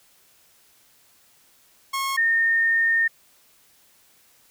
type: tone pair in turn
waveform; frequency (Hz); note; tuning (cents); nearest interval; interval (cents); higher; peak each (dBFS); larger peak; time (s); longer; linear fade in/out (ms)
sawtooth / sine; 1087 / 1828.1; C#6 / A#6; -34 / -34; major sixth; 900; second; -20 / -17; second; 1.93-2.17 / 2.17-3.08; second; 10
effects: white hiss -58 dBFS RMS until 4.5 s